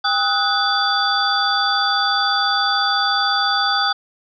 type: tone cluster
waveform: sine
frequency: 800 / 1266 / 1480 / 3472 / 4661 Hz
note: G5 / D#6 / F#6 / A7 / D8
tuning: +35 / +30 / 0 / -24 / -14 cents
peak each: -22 dBFS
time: 0.04-3.93 s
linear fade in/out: 10 ms
effects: none